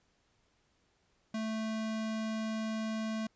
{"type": "tone", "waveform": "square", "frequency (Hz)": 220, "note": "A3", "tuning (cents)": 0, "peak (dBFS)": -34, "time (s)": [1.34, 3.27], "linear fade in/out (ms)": 5, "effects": ["pink hiss -73 dBFS RMS until 3.35 s", "resampled to 16000 Hz"]}